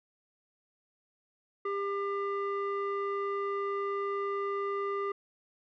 square tone with low-pass filter, 399.5 Hz, G4, 33 cents sharp, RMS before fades -33 dBFS, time 1.65-5.12 s, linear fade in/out 5 ms, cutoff 1500 Hz, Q 3.8, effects none

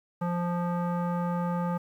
square tone with low-pass filter, 174.6 Hz, F3, in tune, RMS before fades -29 dBFS, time 0.21-1.78 s, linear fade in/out 10 ms, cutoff 1100 Hz, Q 2.6, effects 10-bit

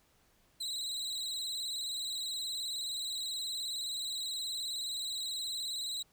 35% pulse tone with vibrato, 3951 Hz, B7, in tune, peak -34 dBFS, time 0.6-6.03 s, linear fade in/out 10 ms, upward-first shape square, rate 19 Hz, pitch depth 48 cents each way, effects pink hiss -69 dBFS RMS until 6.12 s

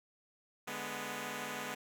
5% pulse chord, G# diminished, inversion second, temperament equal, 146.83 / 207.7 / 246.9 Hz, D3 / G#3 / B3, 0 / 0 / 0 cents, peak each -36 / -32 / -30 dBFS, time 0.67-1.75 s, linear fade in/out 10 ms, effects none

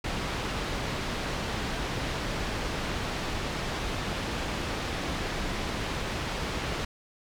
pink low-pass noise, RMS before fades -32 dBFS, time 0.04-6.85 s, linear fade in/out 5 ms, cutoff 4500 Hz, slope 12 dB/octave, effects none

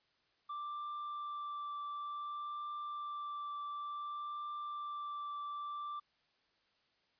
triangle tone with vibrato, 1174.7 Hz, D6, in tune, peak -38 dBFS, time 0.49-6 s, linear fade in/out 10 ms, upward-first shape triangle, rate 0.56 Hz, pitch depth 12 cents each way, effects white hiss -75 dBFS RMS until 7.19 s + resampled to 11025 Hz

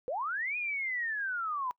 sine linear two-way sweep, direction up then down, 466.2 to 2489 to 970 Hz, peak -31 dBFS, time 0.08-1.71 s, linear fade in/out 0 ms, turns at 0.57 s, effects noise-tail reverb RT60 0.1 s tail -24 dB re dry

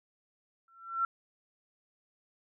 sine tone with exponential growth, 1352 Hz, E6, 43 cents sharp, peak -24 dBFS, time 0.68-1.05 s, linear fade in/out 2 ms, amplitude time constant 80 ms, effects none

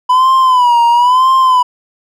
triangle tone with vibrato, 994 Hz, B5, 11 cents sharp, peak -4 dBFS, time 0.09-1.63 s, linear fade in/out 10 ms, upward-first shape sine, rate 1 Hz, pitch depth 99 cents each way, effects none

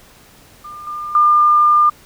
sine tone with level steps, 1202 Hz, D6, 40 cents sharp, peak -30 / -23 / -8 dBFS, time 0.64-1.9 s, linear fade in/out 10 ms, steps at 0.87 / 1.15 s, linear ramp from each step 2 ms, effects pink hiss -46 dBFS RMS until 2.05 s

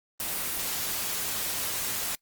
white noise, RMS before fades -31 dBFS, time 0.2-2.15 s, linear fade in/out 0 ms, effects noise-tail reverb RT60 0.1 s tail -23 dB re dry + Opus 24 kbps

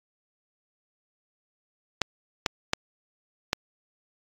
clicks, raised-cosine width 0.2 ms, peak -5 dBFS, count 4, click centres 2.017 / 2.462 / 2.734 / 3.531 s, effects AAC 48 kbps

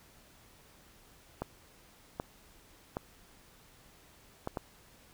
clicks, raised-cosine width 1 ms, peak -20 dBFS, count 5, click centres 1.42 / 2.199 / 2.969 / 4.474 / 4.572 s, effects pink hiss -60 dBFS RMS until 5.13 s

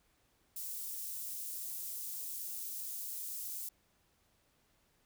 white high-pass noise, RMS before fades -42 dBFS, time 0.56-3.69 s, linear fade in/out 5 ms, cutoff 8300 Hz, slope 12 dB/octave, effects pink hiss -73 dBFS RMS until 5.05 s

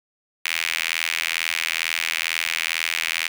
sawtooth tone with high-pass filter, 82.2 Hz, E2, 4 cents flat, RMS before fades -25 dBFS, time 0.45-3.28 s, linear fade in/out 5 ms, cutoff 2300 Hz, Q 2.9, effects none

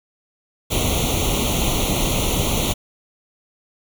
pink noise with comb filter, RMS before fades -20 dBFS, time 0.7-2.74 s, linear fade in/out 20 ms, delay 0.3 ms, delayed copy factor +1, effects none

